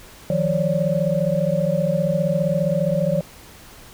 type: tone cluster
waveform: sine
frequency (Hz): 157.8 / 177.2 / 548 / 583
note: D#3 / F3 / C#5 / D5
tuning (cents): +25 / +25 / -20 / -13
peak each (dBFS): -23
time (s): 0.3-3.21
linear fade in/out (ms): 2
effects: pink hiss -44 dBFS RMS until 3.93 s